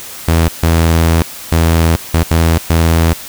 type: tone bursts at uneven times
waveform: sawtooth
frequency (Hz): 82.41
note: E2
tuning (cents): 0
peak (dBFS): -4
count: 6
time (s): 0.28-0.48 / 0.63-1.22 / 1.52-1.96 / 2.14-2.23 / 2.31-2.58 / 2.7-3.13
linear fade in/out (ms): 0
effects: white hiss -29 dBFS RMS until 3.28 s